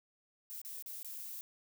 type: noise with dropouts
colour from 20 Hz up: violet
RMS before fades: -45 dBFS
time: 0.5-1.41 s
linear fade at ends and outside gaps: 0 ms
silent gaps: 0.616-0.649 / 0.824-0.861 / 1.03-1.047 s
effects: none